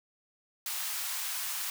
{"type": "high-pass noise", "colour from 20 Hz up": "white", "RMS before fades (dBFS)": -35, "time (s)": [0.66, 1.7], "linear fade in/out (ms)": 2, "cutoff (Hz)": 820, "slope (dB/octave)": 24, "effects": []}